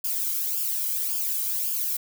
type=noise with flanger; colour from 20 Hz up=violet; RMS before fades=-27 dBFS; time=0.04-1.97 s; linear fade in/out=5 ms; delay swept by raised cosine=0.5 to 1.14 ms; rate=1.8 Hz; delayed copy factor=-0.7; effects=none